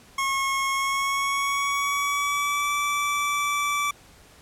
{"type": "tone with pitch glide", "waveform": "25% pulse", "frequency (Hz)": [1088, 1159.4], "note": ["C#6", "D6"], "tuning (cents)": [-33, -23], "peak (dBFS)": -19, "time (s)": [0.18, 3.91], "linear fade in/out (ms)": 5, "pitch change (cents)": 110, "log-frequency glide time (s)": [0.71, 2.72], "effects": ["pink hiss -52 dBFS RMS until 4.41 s", "low-pass 12000 Hz 12 dB/octave"]}